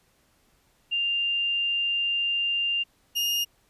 sine / 35% pulse tone pair in turn, 2794 / 2835 Hz, F7 / F7, 0 / +25 cents, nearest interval unison, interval 25 cents, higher second, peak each -23 / -22 dBFS, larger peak second, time 0.91-2.84 / 3.15-3.45 s, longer first, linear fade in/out 20 ms, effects pink hiss -65 dBFS RMS until 3.69 s + resampled to 32000 Hz

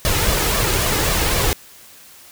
pink noise with flanger, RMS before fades -18 dBFS, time 0.05-1.53 s, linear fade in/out 0 ms, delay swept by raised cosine 1.7 to 2.41 ms, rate 3.8 Hz, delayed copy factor +0.5, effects white hiss -44 dBFS RMS until 2.31 s

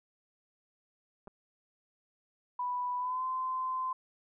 clicks, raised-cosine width 1 ms, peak -35 dBFS, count 2, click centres 1.273 / 1.278 s
sine tone with pitch glide, 987.8 to 1032.1 Hz, B5 to C6, 0 to -24 cents, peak -31 dBFS, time 2.59-3.93 s, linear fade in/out 5 ms, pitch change +76 cents, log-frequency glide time 2.98-3.24 s
effects none

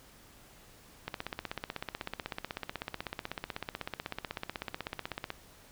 click train, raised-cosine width 0.3 ms, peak -19 dBFS, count 69, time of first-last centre 1.08-5.304 s, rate 16.1 Hz, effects pink hiss -57 dBFS RMS until 5.71 s

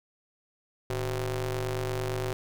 sawtooth ring-modulated tone, 134.2 Hz, C3, 44 cents sharp, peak -22 dBFS, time 0.9-2.33 s, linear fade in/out 0 ms, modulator 244 Hz, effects none

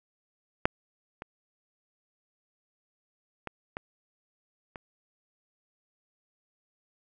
clicks, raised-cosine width 0.5 ms, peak -6 / -23 / -20 / -19 / -25 dBFS, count 5, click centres 0.655 / 1.221 / 3.473 / 3.769 / 4.758 s, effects none

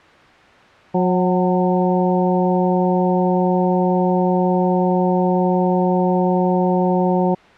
harmonic tone with a mistuned harmonic, 181.1 Hz, F#3, 37 cents flat, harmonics 1 / 2 / 3 / 4 / 5, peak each -17 / -20 / -22 / -23 / -24 dBFS, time 0.94-7.35 s, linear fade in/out 10 ms, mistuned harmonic 4, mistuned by +44 cents, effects white hiss -45 dBFS RMS until 7.57 s + low-pass 2000 Hz 12 dB/octave

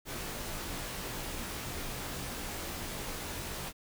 pink noise with comb filter, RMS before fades -39 dBFS, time 0.05-3.73 s, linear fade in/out 50 ms, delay 19 ms, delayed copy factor -0.65, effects none

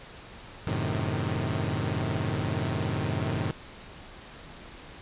sawtooth chord, F# diminished seventh, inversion none, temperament equal with one note detuned, 92.5 / 109.3 / 130.81 / 155.56 Hz, F#2 / A2 / C3 / Eb3, 0 / -11 / 0 / 0 cents, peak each -29 / -28 / -29 / -29 dBFS, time 0.67-3.51 s, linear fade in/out 0 ms, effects pink hiss -46 dBFS RMS until 5.01 s + resampled to 8000 Hz

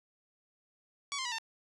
10% pulse tone with pitch steps, 1130 / 1048.3 / 972.4 / 902.1 Hz, C#6 / C6 / B5 / A5, +33 / +3 / -27 / +43 cents, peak -26 dBFS, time 1.12-1.384 s, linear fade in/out 0 ms, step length 66 ms, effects resampled to 24000 Hz

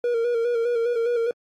triangle tone with vibrato, 470.9 Hz, A#4, 18 cents sharp, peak -18 dBFS, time 0.04-1.31 s, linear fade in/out 2 ms, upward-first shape square, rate 4.9 Hz, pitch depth 40 cents each way, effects AAC 48 kbps

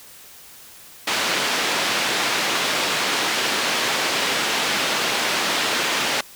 white band-pass noise, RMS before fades -22 dBFS, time 1.07-6.21 s, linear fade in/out 5 ms, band 220 to 3800 Hz, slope 12 dB/octave, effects white hiss -44 dBFS RMS until 6.35 s

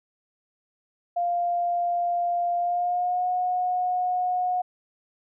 sine tone with pitch glide, 698.5 to 726.5 Hz, F5 to F#5, 0 to -32 cents, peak -22 dBFS, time 1.16-4.62 s, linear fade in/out 10 ms, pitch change +68 cents, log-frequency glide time 2.57-3.28 s, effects none

